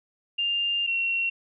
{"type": "tone pair in turn", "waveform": "sine", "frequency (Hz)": [2800, 2733], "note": ["F7", "F7"], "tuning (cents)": [4, -38], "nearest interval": "unison", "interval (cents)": 42, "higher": "first", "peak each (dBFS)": -23, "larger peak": "neither", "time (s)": [[0.38, 0.87], [0.87, 1.3]], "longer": "first", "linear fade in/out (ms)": 10, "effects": []}